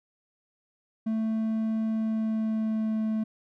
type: tone with pitch glide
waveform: triangle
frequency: 221.1 to 218.6 Hz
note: A3 to A3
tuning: +9 to -11 cents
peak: -23 dBFS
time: 1.06-3.24 s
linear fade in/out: 10 ms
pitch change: -20 cents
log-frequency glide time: 1.87-3.01 s
effects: none